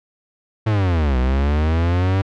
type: linear two-way sweep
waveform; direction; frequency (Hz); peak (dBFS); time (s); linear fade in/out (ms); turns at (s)
45% pulse; down then up; 112 to 61.6 to 98; -15; 0.66-2.22; 10; 1.18
effects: low-pass 3000 Hz 12 dB/octave